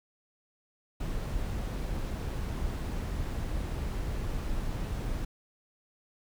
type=noise; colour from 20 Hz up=brown; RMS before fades=-33 dBFS; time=1-5.25 s; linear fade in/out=5 ms; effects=none